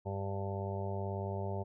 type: harmonic tone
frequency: 98.3 Hz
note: G2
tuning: 5 cents sharp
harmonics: 1 / 2 / 4 / 5 / 6 / 7 / 8 / 9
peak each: -37 / -44 / -42 / -48 / -44 / -46 / -52 / -46 dBFS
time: 0.05-1.64 s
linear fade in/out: 20 ms
effects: none